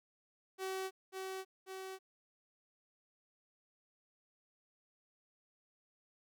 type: tone with echo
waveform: sawtooth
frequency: 379.8 Hz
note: F#4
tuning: 45 cents sharp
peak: -34 dBFS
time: 0.58-0.91 s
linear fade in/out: 50 ms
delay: 540 ms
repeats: 2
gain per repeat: -3 dB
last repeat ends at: 1.99 s
effects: none